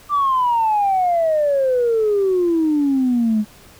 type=exponential sweep; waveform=sine; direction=down; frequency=1188 to 207.7 Hz; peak=-13 dBFS; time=0.09-3.45 s; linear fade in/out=50 ms; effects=tanh soft clip ceiling -10 dBFS + pink hiss -46 dBFS RMS until 3.79 s